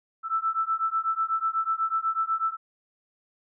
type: beating tone pair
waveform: sine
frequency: 1318.5 / 1326.6 Hz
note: E6 / E6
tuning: 0 / +11 cents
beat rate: 8.1 Hz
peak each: -27 dBFS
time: 0.23-2.57 s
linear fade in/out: 50 ms
effects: none